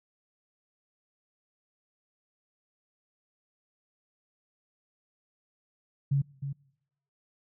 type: tone with echo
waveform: sine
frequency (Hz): 139.4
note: C#3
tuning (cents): +10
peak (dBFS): -22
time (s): 6.11-6.22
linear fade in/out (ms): 10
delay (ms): 310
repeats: 1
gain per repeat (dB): -9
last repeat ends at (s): 6.53
effects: noise-tail reverb RT60 0.9 s tail -25 dB re dry